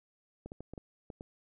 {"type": "clicks", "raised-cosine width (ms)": 2, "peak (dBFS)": -30, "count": 7, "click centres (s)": [0.46, 0.519, 0.606, 0.736, 0.778, 1.102, 1.209], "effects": []}